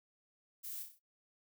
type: noise with echo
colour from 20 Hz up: violet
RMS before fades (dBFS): -45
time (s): 0.63-0.84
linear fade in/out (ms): 20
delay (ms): 31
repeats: 5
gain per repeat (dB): -5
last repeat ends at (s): 0.995
effects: noise-tail reverb RT60 0.2 s tail -26 dB re dry